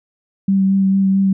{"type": "tone with vibrato", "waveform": "sine", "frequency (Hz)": 193.6, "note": "G3", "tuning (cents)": -21, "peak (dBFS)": -11, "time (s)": [0.48, 1.33], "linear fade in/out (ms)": 5, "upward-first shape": "sine", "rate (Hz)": 4.5, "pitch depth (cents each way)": 15, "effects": []}